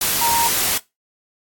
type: tone in noise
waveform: sine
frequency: 932.3 Hz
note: A#5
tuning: in tune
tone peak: -17 dBFS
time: 0.21-0.48 s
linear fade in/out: 5 ms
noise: white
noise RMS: -19 dBFS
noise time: 0.01-0.78 s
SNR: -1 dB
effects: noise-tail reverb RT60 0.2 s tail -20 dB re dry + AAC 64 kbps